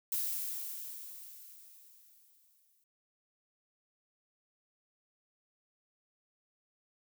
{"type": "noise with exponential decay", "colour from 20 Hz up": "violet", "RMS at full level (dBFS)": -33, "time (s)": [0.12, 2.84], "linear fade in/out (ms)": 2, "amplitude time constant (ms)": 590, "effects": []}